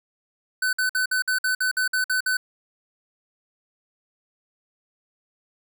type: tone bursts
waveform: square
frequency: 1510 Hz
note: F#6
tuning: 35 cents sharp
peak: -21 dBFS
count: 11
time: 0.62-2.37 s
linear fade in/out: 5 ms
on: 110 ms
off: 54 ms
effects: none